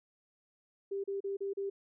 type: tone bursts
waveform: sine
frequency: 395.2 Hz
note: G4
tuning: 14 cents sharp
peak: -33 dBFS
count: 5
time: 0.91-1.7 s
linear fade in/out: 10 ms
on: 130 ms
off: 35 ms
effects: none